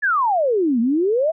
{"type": "exponential two-way sweep", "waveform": "sine", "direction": "down then up", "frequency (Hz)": [1767, 222.3, 672], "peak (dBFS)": -15, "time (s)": [0.02, 1.32], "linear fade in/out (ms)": 20, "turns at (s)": 0.8, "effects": []}